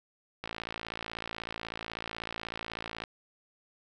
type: click train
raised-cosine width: 0.3 ms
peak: -20 dBFS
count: 147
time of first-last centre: 0.44-3.038 s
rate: 56.2 Hz
effects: none